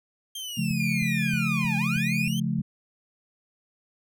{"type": "linear two-way sweep", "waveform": "sawtooth", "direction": "down then up", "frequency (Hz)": [3200, 784, 3200], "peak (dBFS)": -30, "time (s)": [0.35, 2.4], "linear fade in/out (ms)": 5, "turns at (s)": 1.77}
{"type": "chord", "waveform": "sine", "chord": "Db augmented", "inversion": "none", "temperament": "just", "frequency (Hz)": [138.59, 173.24, 216.5], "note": ["Db3", "F3", "A3"], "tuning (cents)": [0, -14, -28], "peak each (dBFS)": [-29, -28, -28], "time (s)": [0.57, 2.62], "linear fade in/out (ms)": 10}
{"type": "click train", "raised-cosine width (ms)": 5, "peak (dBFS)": -28, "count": 7, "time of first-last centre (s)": [0.71, 2.591], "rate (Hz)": 3.19}
{"type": "tone with pitch glide", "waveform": "sine", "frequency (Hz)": [2418, 2457], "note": ["D7", "D#7"], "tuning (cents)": [50, -22], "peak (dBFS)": -28, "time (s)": [0.8, 2.28], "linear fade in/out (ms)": 2, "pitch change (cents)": 28, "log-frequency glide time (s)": [1.2, 1.65]}
{"effects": []}